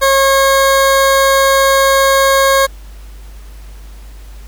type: tone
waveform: 20% pulse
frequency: 543 Hz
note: C#5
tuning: 36 cents flat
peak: -3 dBFS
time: 0.01-2.67 s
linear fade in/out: 20 ms
effects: added 50 Hz sine -30 dBFS peak until 4.47 s + pink hiss -44 dBFS RMS until 4.47 s